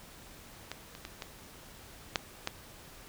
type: clicks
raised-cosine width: 0.2 ms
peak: -20 / -28 / -23 / -21 / -10 / -14 dBFS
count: 6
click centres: 0.716 / 0.951 / 1.051 / 1.222 / 2.158 / 2.474 s
effects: pink hiss -52 dBFS RMS until 3.08 s